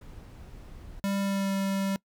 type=noise; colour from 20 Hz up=brown; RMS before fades=-45 dBFS; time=0.01-1 s; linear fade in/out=5 ms
type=tone with pitch glide; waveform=square; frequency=197.7 to 195.09 Hz; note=G3 to G3; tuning=+15 to -8 cents; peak=-27 dBFS; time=1.04-1.96 s; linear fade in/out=0 ms; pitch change=-23 cents; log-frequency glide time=1.2-1.53 s
effects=noise-tail reverb RT60 0.1 s tail -23 dB re dry